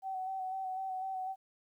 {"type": "tone with vibrato", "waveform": "sine", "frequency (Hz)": 758, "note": "F#5", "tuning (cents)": 42, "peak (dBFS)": -35, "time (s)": [0.02, 1.36], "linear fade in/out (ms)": 50, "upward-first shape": "square", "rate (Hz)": 4, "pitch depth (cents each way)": 21, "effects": ["12-bit"]}